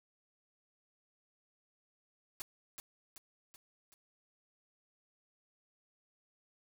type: noise with echo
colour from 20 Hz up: white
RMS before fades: -42 dBFS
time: 2.4-2.42 s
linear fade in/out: 0 ms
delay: 380 ms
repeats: 4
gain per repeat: -5 dB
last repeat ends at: 3.94 s
effects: none